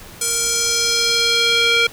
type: tone with band-pass filter sweep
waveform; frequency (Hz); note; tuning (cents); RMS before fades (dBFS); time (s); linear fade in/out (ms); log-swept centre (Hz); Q
square; 466.2; A#4; 0; -17; 0.21-1.87; 5; 8400 to 2700; 2
effects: pink hiss -39 dBFS RMS until 1.92 s